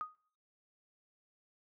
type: tone with exponential decay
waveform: sine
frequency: 1244.5 Hz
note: D#6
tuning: in tune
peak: -32 dBFS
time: 0.01-0.15 s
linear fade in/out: 0 ms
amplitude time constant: 29 ms
effects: noise-tail reverb RT60 0.5 s tail -22 dB re dry